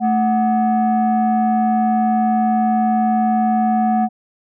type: tone pair together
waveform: sine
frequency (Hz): 220 / 740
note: A3 / F#5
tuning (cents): 0 / 0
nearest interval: octave + major sixth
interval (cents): 2100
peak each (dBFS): -14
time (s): 0-4.09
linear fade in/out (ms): 50
effects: tanh soft clip ceiling -10 dBFS